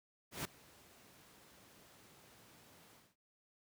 pink noise with ADSR envelope, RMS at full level -39 dBFS, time 0.31-3.16 s, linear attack 140 ms, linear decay 4 ms, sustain -23 dB, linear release 220 ms, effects high-pass 100 Hz 12 dB/octave

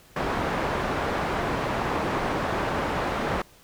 white low-pass noise, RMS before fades -27 dBFS, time 0.16-3.42 s, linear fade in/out 5 ms, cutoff 1100 Hz, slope 12 dB/octave, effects pink hiss -54 dBFS RMS until 3.63 s

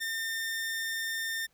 sawtooth tone, 1809 Hz, A6, 48 cents sharp, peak -28 dBFS, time 0-1.47 s, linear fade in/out 20 ms, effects pink hiss -70 dBFS RMS until 1.53 s

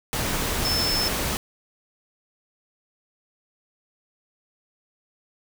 sine tone in noise, 5274 Hz, E8, in tune, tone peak -23 dBFS, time 0.65-1.08 s, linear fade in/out 0 ms, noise pink, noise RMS -26 dBFS, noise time 0.13-1.37 s, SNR 0 dB, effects none

